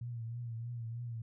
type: tone with vibrato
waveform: sine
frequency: 117.2 Hz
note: A#2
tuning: 10 cents sharp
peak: -38 dBFS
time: 0.01-1.22 s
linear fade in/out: 5 ms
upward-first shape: triangle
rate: 3.2 Hz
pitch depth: 67 cents each way
effects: none